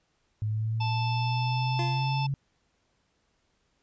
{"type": "linear sweep", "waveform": "sine", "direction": "up", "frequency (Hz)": [106.2, 138.59], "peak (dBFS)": -26, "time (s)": [0.42, 2.34], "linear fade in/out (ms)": 0}
{"type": "harmonic tone", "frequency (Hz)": 880, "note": "A5", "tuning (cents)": 0, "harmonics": [1, 3, 4, 5, 6], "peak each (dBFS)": [-31, -37, -41, -50, -40], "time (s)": [0.8, 2.27], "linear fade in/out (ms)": 10}
{"type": "tone with exponential decay", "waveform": "25% pulse", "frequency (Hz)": 345.2, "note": "F4", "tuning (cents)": -20, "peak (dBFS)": -27, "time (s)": [1.79, 2.25], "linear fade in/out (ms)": 1, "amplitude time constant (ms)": 100}
{"effects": ["pink hiss -72 dBFS RMS until 3.82 s", "resampled to 16000 Hz"]}